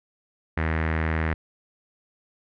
sawtooth tone with low-pass filter, 79.9 Hz, D#2, 47 cents sharp, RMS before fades -25 dBFS, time 0.57-1.34 s, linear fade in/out 5 ms, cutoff 1900 Hz, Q 3.9, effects none

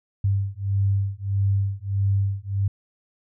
sine beating tone pair, 98 / 99.6 Hz, G2 / G2, 0 / +28 cents, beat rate 1.6 Hz, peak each -23 dBFS, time 0.24-2.68 s, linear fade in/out 5 ms, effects none

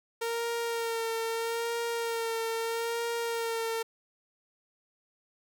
sawtooth tone with vibrato, 460.4 Hz, A#4, 22 cents flat, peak -26 dBFS, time 0.21-3.83 s, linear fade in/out 10 ms, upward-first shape sine, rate 0.78 Hz, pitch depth 26 cents each way, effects none

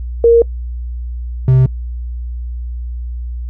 sine / triangle tone pair in turn, 465.8 / 129.58 Hz, A#4 / C3, -1 / -16 cents, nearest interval octave + minor seventh, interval 2215 cents, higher first, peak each -4 dBFS, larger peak neither, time 0.24-0.42 / 1.48-1.66 s, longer neither, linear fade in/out 2 ms, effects noise-tail reverb RT60 0.1 s tail -25 dB re dry + added 60 Hz sine -20 dBFS peak until 3.49 s

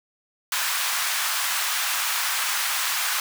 pink high-pass noise, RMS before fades -25 dBFS, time 0.52-3.2 s, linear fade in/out 2 ms, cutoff 1000 Hz, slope 24 dB/octave, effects none

